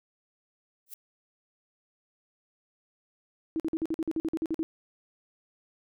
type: noise with exponential growth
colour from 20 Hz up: violet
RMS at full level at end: -36 dBFS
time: 0.86-0.94 s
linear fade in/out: 5 ms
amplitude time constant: 16 ms
type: tone bursts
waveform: sine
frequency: 321.9 Hz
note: E4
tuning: 41 cents flat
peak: -26 dBFS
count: 13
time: 3.56-4.63 s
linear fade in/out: 0 ms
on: 38 ms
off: 48 ms
effects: none